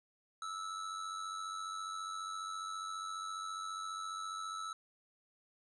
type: tone with amplitude modulation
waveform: square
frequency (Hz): 1309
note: E6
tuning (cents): -13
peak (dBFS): -38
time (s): 0.42-4.73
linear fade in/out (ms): 2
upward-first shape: sine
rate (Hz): 94.7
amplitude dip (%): 55
effects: resampled to 22050 Hz